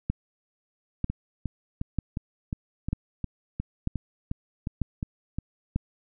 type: two click trains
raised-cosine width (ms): 5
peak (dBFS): -13 / -17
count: 7 / 13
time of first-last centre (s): 0.1-5.76 / 1.1-5.386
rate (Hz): 1.06 / 2.8
effects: none